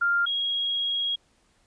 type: tone pair in turn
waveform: sine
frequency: 1396.9 / 3292 Hz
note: F6 / G#7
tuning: 0 / -16 cents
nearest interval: octave + minor third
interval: 1484 cents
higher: second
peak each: -20 / -24 dBFS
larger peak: first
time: 0.01-0.26 / 0.26-1.16 s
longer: second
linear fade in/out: 10 ms
effects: pink hiss -65 dBFS RMS until 1.66 s + resampled to 22050 Hz